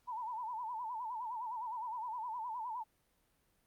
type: tone with vibrato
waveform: sine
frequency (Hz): 932.3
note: A#5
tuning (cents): 0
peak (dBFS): -38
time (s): 0.07-2.84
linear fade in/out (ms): 20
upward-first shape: sine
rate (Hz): 9.7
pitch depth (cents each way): 130
effects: pink hiss -75 dBFS RMS until 3.66 s + Opus 48 kbps